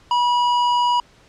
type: tone with tanh clipping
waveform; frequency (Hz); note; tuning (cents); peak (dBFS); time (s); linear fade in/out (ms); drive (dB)
sine; 971; B5; -30; -17; 0.11-1; 2; 13
effects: pink hiss -52 dBFS RMS until 1.28 s + low-pass 6000 Hz 12 dB/octave